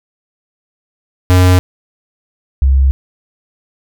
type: tone pair in turn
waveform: square / sine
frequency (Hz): 91.2 / 67.07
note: F#2 / C2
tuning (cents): -24 / +43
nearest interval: perfect fourth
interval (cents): 533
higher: first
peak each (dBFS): -6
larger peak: neither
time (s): 1.3-1.59 / 2.62-2.91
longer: neither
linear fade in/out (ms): 0
effects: none